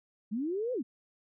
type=linear two-way sweep; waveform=sine; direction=up then down; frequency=196 to 521 to 196 Hz; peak=-30 dBFS; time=0.31-0.83 s; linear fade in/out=20 ms; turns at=0.73 s; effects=none